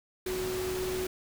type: tone in noise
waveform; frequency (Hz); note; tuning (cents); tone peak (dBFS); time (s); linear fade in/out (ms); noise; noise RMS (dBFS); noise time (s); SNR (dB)
sine; 370; F#4; 0; -31; 0.26-1.07; 5; pink; -38; 0.26-1.07; +4
effects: none